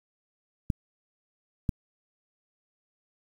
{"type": "clicks", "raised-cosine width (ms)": 5, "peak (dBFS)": -13, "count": 2, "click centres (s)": [0.702, 1.692], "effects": ["8-bit"]}